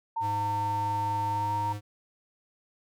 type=tone with pitch glide; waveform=sine; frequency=910 to 928 Hz; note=A#5 to A#5; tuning=-42 to -8 cents; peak=-27 dBFS; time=0.16-1.73 s; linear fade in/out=10 ms; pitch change=+34 cents; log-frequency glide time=1.3-1.51 s
type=tone; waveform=square; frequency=103.83 Hz; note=G#2; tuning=in tune; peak=-34 dBFS; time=0.2-1.81 s; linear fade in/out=50 ms
effects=none